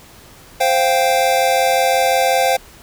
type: chord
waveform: square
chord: C suspended fourth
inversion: none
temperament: equal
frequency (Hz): 523.3 / 698.5 / 784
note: C5 / F5 / G5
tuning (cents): 0 / 0 / 0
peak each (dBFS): -18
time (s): 0.6-2.57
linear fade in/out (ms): 10
effects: pink hiss -43 dBFS RMS until 2.82 s